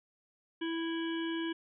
harmonic tone, 329.6 Hz, E4, in tune, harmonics 1 / 3 / 5 / 7 / 9 / 10, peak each -33 / -46 / -43 / -50 / -45 / -49 dBFS, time 0.61-1.53 s, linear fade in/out 10 ms, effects none

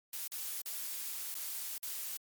blue noise with dropouts, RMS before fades -40 dBFS, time 0.13-2.17 s, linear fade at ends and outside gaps 2 ms, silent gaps 0.276-0.318 / 0.617-0.658 / 1.343-1.351 / 1.78-1.829 s, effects MP3 96 kbps

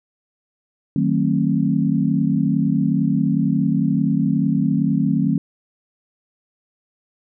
sine chord, D# diminished seventh, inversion none, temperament just, 155.56 / 186.68 / 224 / 268.8 Hz, D#3 / F#3 / A3 / C4, 0 / +16 / +31 / +47 cents, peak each -21 dBFS, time 0.96-5.38 s, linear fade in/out 2 ms, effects none

